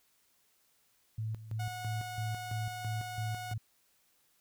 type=tone with tremolo; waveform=sine; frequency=110 Hz; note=A2; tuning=in tune; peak=-33 dBFS; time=1.18-3.58 s; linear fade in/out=5 ms; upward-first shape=square; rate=3 Hz; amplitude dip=75%
type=tone; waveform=sawtooth; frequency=730 Hz; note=F#5; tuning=24 cents flat; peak=-36 dBFS; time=1.59-3.54 s; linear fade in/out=10 ms
effects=white hiss -71 dBFS RMS until 4.4 s